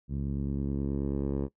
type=tone with low-pass filter sweep; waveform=10% pulse; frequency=69.3 Hz; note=C#2; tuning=in tune; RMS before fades=-31 dBFS; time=0.08-1.49 s; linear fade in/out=50 ms; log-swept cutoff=170 to 520 Hz; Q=1.1; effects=noise-tail reverb RT60 0.1 s tail -20 dB re dry